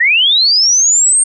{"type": "linear sweep", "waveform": "sine", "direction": "up", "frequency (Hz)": [1800, 8740], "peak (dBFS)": -7, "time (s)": [0, 1.24], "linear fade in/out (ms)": 10, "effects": []}